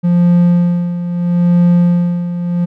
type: tone with tremolo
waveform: triangle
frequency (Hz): 174.61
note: F3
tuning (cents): 0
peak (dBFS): -4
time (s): 0.03-2.66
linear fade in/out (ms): 20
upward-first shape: sine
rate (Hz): 0.76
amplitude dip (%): 70
effects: none